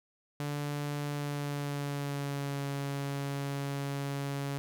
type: tone with pitch glide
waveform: sawtooth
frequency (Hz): 145.4 to 140.12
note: D3 to C#3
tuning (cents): -17 to +19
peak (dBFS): -29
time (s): 0.4-4.58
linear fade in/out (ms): 0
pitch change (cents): -64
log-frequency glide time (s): 1.07-2.66
effects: none